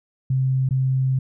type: tone with dropouts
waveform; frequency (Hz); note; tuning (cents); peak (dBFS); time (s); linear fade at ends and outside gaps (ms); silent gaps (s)
sine; 131.5; C3; +9; -17; 0.3-1.19; 5; 0.69-0.708
effects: none